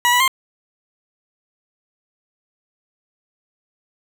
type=tone with pitch steps; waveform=20% pulse; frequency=968 / 981 / 1056 Hz; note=B5 / B5 / C6; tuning=-35 / -12 / +16 cents; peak=-8 dBFS; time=0.05-0.278 s; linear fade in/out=0 ms; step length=76 ms; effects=none